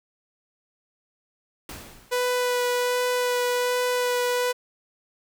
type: noise with exponential decay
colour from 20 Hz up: pink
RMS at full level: -36 dBFS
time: 1.69-2.52 s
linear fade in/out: 2 ms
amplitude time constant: 180 ms
type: tone with vibrato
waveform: sawtooth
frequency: 493.9 Hz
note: B4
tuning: in tune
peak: -18 dBFS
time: 2.11-4.53 s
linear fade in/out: 20 ms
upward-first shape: sine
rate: 1.3 Hz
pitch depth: 10 cents each way
effects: none